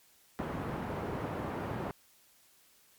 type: band-pass noise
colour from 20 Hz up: pink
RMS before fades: -37 dBFS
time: 0.39-1.91 s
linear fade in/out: 0 ms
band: 100 to 1200 Hz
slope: 12 dB/octave
effects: white hiss -64 dBFS RMS until 2.98 s + MP3 96 kbps